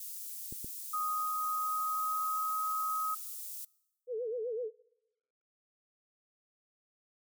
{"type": "high-pass noise", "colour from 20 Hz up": "white", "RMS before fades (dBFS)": -43, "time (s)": [0, 3.65], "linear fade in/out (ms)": 5, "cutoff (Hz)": 8400, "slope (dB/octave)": 12}
{"type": "clicks", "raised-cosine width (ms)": 3, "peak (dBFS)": -32, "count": 2, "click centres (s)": [0.525, 0.645]}
{"type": "tone with pitch glide", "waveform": "sine", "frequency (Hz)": [1246, 1266.3], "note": ["D#6", "D#6"], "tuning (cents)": [2, 30], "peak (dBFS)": -31, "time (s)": [0.93, 3.15], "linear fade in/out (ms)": 10, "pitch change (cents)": 28, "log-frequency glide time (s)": [1.04, 2.56]}
{"type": "tone with vibrato", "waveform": "sine", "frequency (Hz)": 466.2, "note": "A#4", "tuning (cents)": 0, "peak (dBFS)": -33, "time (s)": [4.07, 4.71], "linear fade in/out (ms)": 50, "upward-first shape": "sine", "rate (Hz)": 7.9, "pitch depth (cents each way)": 140}
{"effects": ["noise-tail reverb RT60 1.0 s tail -24 dB re dry"]}